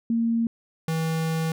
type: tone pair in turn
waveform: sine / square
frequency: 230.2 / 161.56 Hz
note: A#3 / E3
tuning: -22 / -35 cents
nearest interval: tritone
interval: 613 cents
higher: first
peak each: -20 / -24 dBFS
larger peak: first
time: 0.1-0.47 / 0.88-1.52 s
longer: second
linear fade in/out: 2 ms
effects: none